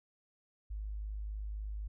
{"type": "tone", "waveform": "sine", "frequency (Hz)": 51.91, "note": "G#1", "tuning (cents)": 0, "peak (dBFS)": -37, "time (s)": [0.7, 1.88], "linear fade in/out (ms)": 10, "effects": []}